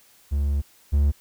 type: tone pair in turn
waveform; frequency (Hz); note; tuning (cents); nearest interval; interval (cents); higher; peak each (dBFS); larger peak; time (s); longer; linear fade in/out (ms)
triangle; 71.2 / 71.9; C#2 / D2; +47 / -36; unison; 17; second; -18 / -14; second; 0.31-0.62 / 0.92-1.12; first; 20
effects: white hiss -56 dBFS RMS until 1.2 s